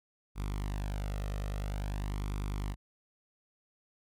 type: tone with flanger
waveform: sawtooth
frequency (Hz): 50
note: G1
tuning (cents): +35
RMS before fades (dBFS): -35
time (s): 0.35-2.76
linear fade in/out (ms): 50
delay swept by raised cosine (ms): 0.85 to 1.6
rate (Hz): 0.49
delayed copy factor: +0.55
effects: MP3 96 kbps